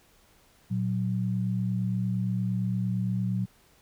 sine tone pair together, 116.54 / 185.24 Hz, A#2 / F#3, 0 / +2 cents, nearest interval minor sixth, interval 802 cents, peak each -28 dBFS, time 0.7-3.46 s, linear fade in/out 20 ms, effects pink hiss -61 dBFS RMS until 3.81 s

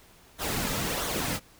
pink noise with flanger, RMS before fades -30 dBFS, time 0.38-1.4 s, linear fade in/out 50 ms, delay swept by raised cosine 0.39 to 2.79 ms, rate 1.5 Hz, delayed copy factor -0.5, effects pink hiss -56 dBFS RMS until 1.59 s

